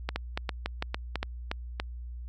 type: two click trains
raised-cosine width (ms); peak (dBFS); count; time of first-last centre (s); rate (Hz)
0.3; -14 / -14; 7 / 4; 0.09-1.799 / 0.16-1.157; 3.51 / 3.01
effects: added 60 Hz sine -37 dBFS peak until 2.28 s